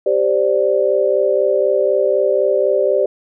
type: chord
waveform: sine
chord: G suspended fourth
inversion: none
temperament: equal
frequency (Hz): 392 / 523.3 / 587.3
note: G4 / C5 / D5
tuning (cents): 0 / 0 / 0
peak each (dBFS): -17 / -17 / -16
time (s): 0.06-3.06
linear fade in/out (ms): 5
effects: none